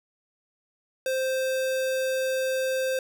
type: tone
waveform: square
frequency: 523 Hz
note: C5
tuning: 1 cent flat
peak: -25 dBFS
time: 1.06-2.99 s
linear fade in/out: 2 ms
effects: none